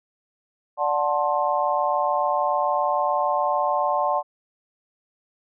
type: chord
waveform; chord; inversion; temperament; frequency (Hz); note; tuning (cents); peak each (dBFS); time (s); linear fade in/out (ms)
sine; D dominant seventh; none; just; 587.3 / 734.2 / 881 / 1057.2; D5 / F#5 / A5 / C6; 0 / -14 / +2 / +18; -25; 0.77-4.23; 50
effects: none